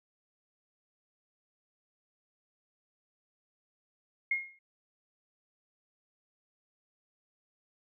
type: tone with exponential decay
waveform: sine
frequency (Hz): 2145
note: C7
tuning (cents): +42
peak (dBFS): -24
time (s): 4.31-4.59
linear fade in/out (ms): 5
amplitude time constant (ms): 59
effects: none